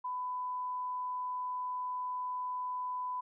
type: tone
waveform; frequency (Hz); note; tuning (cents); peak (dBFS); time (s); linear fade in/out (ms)
sine; 1000; B5; +21; -34; 0.04-3.21; 10
effects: none